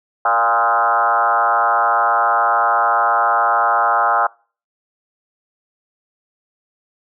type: tone with frequency modulation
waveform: sine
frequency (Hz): 1040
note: C6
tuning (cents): -11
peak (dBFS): -12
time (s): 0.25-4.27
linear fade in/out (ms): 5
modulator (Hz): 113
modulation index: 3.4
effects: noise-tail reverb RT60 0.4 s tail -25 dB re dry